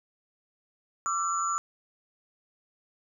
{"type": "tone cluster", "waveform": "sine", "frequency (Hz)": [1170, 1347, 6940], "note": ["D6", "E6", "A8"], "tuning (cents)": [-7, 37, -25], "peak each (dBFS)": [-29, -30, -34], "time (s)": [1.06, 1.58], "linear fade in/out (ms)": 0, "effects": []}